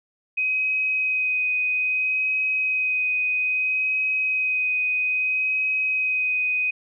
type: tone with vibrato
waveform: sine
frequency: 2517 Hz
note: D#7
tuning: 19 cents sharp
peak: -20 dBFS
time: 0.37-6.71 s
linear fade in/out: 10 ms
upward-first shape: sine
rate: 0.61 Hz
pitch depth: 12 cents each way
effects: none